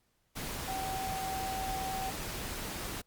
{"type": "tone in noise", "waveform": "sine", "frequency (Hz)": 765, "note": "G5", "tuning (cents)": -42, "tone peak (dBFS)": -35, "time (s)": [0.67, 2.11], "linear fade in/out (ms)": 20, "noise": "pink", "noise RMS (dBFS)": -39, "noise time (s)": [0.35, 3.02], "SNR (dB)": 1, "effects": ["pink hiss -75 dBFS RMS until 3.06 s", "Opus 48 kbps"]}